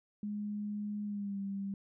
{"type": "tone with pitch glide", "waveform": "sine", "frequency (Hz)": [207.7, 197.29], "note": ["G#3", "G3"], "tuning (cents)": [0, 11], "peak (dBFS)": -35, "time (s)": [0.23, 1.74], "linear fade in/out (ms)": 2, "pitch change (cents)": -89, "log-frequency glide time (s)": [1.04, 1.39], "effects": []}